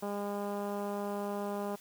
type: tone with low-pass filter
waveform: 10% pulse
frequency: 203.2 Hz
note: G#3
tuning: 38 cents flat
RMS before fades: -36 dBFS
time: 0.02-1.76 s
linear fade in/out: 10 ms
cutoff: 940 Hz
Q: 0.73
effects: white hiss -56 dBFS RMS until 1.8 s